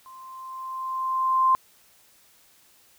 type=tone with level ramp; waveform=sine; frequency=1045 Hz; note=C6; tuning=2 cents flat; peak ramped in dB=-43 to -15 dBFS; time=0.06-1.55 s; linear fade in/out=0 ms; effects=white hiss -58 dBFS RMS until 2.98 s